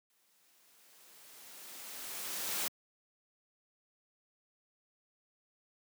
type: noise with exponential growth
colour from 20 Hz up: white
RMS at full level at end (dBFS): -34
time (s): 0.1-2.68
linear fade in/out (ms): 2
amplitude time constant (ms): 560
effects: high-pass 200 Hz 12 dB/octave